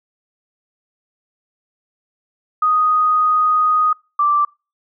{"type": "tone pair in turn", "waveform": "sine", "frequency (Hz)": [1244.5, 1172.6], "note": ["D#6", "D6"], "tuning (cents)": [0, -3], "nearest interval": "minor second", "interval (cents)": 103, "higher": "first", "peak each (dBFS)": -12, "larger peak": "neither", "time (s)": [[2.62, 3.93], [4.19, 4.45]], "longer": "first", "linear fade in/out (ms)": 5, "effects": ["noise-tail reverb RT60 0.3 s tail -26 dB re dry"]}